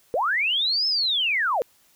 sine linear two-way sweep, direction up then down, 440 to 5290 to 440 Hz, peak -20 dBFS, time 0.14-1.62 s, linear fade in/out 0 ms, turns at 0.87 s, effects white hiss -60 dBFS RMS until 1.95 s

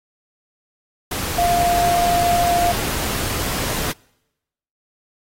sine tone in noise, 698.5 Hz, F5, in tune, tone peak -15 dBFS, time 1.38-2.72 s, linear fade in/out 5 ms, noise pink, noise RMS -24 dBFS, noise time 1.11-3.92 s, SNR +6 dB, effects noise-tail reverb RT60 0.9 s tail -26 dB re dry + AAC 48 kbps

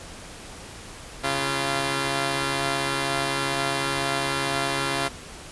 5% pulse tone pair together, 137.7 / 343.2 Hz, C#3 / F4, -11 / -30 cents, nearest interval octave + major third, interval 1581 cents, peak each -15 dBFS, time 1.23-5.09 s, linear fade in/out 20 ms, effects pink hiss -41 dBFS RMS until 5.51 s + resampled to 24000 Hz

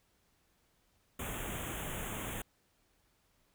pink band-stop noise, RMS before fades -40 dBFS, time 1.19-2.42 s, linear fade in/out 5 ms, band 3500 to 6500 Hz, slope 96 dB/octave, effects pink hiss -73 dBFS RMS until 3.54 s

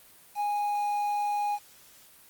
triangle tone with quantisation, 825 Hz, G#5, 12 cents flat, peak -24 dBFS, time 0.35-1.59 s, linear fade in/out 50 ms, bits 8, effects white hiss -55 dBFS RMS until 2.29 s + Opus 32 kbps

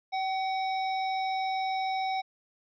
harmonic tone with a mistuned harmonic, 763 Hz, G5, 47 cents flat, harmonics 1 / 3 / 5 / 7, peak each -28 / -38 / -42 / -45 dBFS, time 0.12-2.22 s, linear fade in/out 20 ms, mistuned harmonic 3, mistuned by -27 cents, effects none

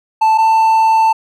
triangle tone pair in turn, 880 / 888.7 Hz, A5 / A5, 0 / +17 cents, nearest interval unison, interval 17 cents, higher second, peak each -6 dBFS, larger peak neither, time 0.21-0.38 / 0.38-1.13 s, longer second, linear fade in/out 10 ms, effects none

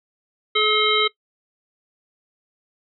harmonic tone with a mistuned harmonic, 427.8 Hz, A4, 49 cents flat, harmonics 1 / 3 / 5 / 7 / 9, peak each -22 / -22 / -22 / -22 / -22 dBFS, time 0.55-1.08 s, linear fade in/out 10 ms, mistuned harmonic 7, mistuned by +71 cents, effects noise-tail reverb RT60 0.1 s tail -20 dB re dry

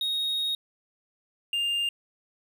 triangle tone pair in turn, 3748 / 2804 Hz, A#7 / F7, +9 / +6 cents, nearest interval perfect fourth, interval 503 cents, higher first, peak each -24 / -23 dBFS, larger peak second, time 0.01-0.55 / 1.53-1.89 s, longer first, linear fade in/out 2 ms, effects none

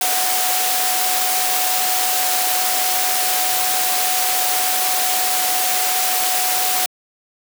sine tone in noise, 740 Hz, F#5, in tune, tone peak -23 dBFS, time 0.01-6.86 s, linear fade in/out 2 ms, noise white, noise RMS -19 dBFS, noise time 0.01-6.86 s, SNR -7 dB, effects high-pass 400 Hz 12 dB/octave

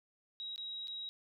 sine tone with dropouts, 3830 Hz, A#7, 46 cents sharp, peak -40 dBFS, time 0.4-1.09 s, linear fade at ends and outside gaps 0 ms, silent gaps 0.56-0.579 / 0.873-0.881 s, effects none

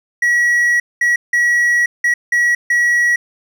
triangle tone bursts at uneven times, 1922 Hz, B6, 48 cents flat, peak -9 dBFS, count 6, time 0.22-0.8 / 1.01-1.16 / 1.33-1.86 / 2.04-2.14 / 2.32-2.55 / 2.7-3.16 s, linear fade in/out 5 ms, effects none

